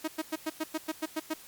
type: tone bursts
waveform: sawtooth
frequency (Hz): 315.4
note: D#4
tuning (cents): +24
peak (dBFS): -25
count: 10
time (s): 0.04-1.34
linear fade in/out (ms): 10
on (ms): 40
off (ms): 100
effects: white hiss -51 dBFS RMS until 1.47 s + MP3 96 kbps